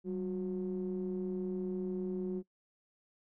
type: ring-modulated tone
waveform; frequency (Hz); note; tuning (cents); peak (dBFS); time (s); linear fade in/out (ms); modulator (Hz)
triangle; 86.9; F2; -8; -28; 0.04-2.43; 50; 278
effects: noise-tail reverb RT60 0.1 s tail -23 dB re dry + tanh soft clip ceiling -26 dBFS